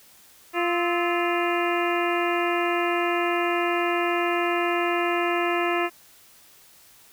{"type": "harmonic tone with a mistuned harmonic", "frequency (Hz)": 347.4, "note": "F4", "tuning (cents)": -9, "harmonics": [1, 2, 3, 4, 5, 6, 7, 8], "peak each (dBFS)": [-25, -28, -30, -31, -32, -33, -33, -34], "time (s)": [0.53, 5.9], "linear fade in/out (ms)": 50, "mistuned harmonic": 4, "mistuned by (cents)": -110, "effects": ["white hiss -53 dBFS RMS until 7.12 s"]}